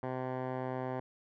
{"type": "tone with low-pass filter", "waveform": "10% pulse", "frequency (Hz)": 128.8, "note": "C3", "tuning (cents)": -27, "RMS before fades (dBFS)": -37, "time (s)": [0.03, 1], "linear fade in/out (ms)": 2, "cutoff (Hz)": 1200, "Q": 1.7, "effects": []}